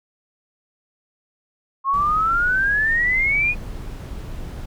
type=exponential sweep; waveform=sine; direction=up; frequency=1071 to 2489 Hz; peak=-16 dBFS; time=1.84-3.55 s; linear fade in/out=50 ms
type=noise; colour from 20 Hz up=brown; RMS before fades=-31 dBFS; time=1.93-4.66 s; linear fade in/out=10 ms
effects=none